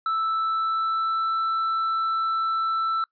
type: tone with pitch glide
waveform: triangle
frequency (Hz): 1318.5 to 1327.7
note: E6 to E6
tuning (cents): 0 to +12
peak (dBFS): -20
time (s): 0.06-3.04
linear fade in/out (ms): 2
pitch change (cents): +12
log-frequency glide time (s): 0.41-1.39
effects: noise-tail reverb RT60 0.1 s tail -23 dB re dry + resampled to 11025 Hz